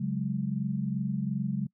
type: chord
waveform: sine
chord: C# suspended fourth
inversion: none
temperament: equal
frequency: 138.59 / 185 / 207.7 Hz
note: C#3 / F#3 / G#3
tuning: 0 / 0 / 0 cents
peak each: -32 dBFS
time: 0-1.67 s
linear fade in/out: 10 ms
effects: noise-tail reverb RT60 0.1 s tail -24 dB re dry